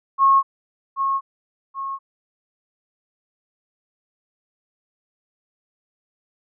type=tone with echo; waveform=sine; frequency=1089 Hz; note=C#6; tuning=31 cents flat; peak=-11 dBFS; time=0.18-0.43 s; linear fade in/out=50 ms; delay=780 ms; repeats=2; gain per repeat=-7 dB; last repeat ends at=1.99 s; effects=none